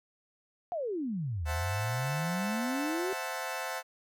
sine exponential two-way sweep, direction down then up, 734 to 74.9 to 390.1 Hz, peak -31 dBFS, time 0.72-3.13 s, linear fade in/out 0 ms, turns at 1.46 s
20% pulse chord, F# half-diminished seventh, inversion second, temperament equal, 523.3 / 659.3 / 740 / 880 Hz, C5 / E5 / F#5 / A5, 0 / 0 / 0 / 0 cents, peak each -35 dBFS, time 1.45-3.83 s, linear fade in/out 50 ms
effects none

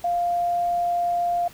sine tone, 698.5 Hz, F5, in tune, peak -20 dBFS, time 0.04-1.48 s, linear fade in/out 5 ms, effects pink hiss -47 dBFS RMS until 1.53 s

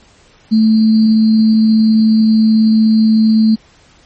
sine tone with sample-and-hold, 220 Hz, A3, in tune, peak -6 dBFS, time 0.51-3.56 s, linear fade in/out 20 ms, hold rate 4410 Hz, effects pink hiss -47 dBFS RMS until 4.05 s + MP3 32 kbps

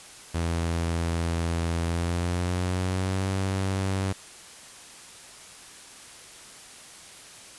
sawtooth tone with pitch glide, 84 to 95.93 Hz, E2 to G2, +33 to -37 cents, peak -21 dBFS, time 0.34-4.13 s, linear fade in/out 10 ms, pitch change +230 cents, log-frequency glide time 1.82-3.27 s, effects white hiss -46 dBFS RMS until 7.58 s + resampled to 24000 Hz

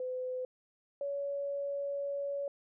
sine tone pair in turn, 508 / 563.5 Hz, B4 / C#5, +49 / +28 cents, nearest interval major second, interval 179 cents, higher second, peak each -34 / -33 dBFS, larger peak second, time 0-0.45 / 1.01-2.48 s, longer second, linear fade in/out 2 ms, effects none

